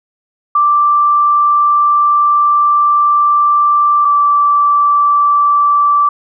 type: tone pair in turn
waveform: sine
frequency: 1174.7 / 1163.9 Hz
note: D6 / D6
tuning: 0 / -16 cents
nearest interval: unison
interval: 16 cents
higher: first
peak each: -7 dBFS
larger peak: neither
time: 0.55-4.05 / 4.05-6.09 s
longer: first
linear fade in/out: 5 ms
effects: none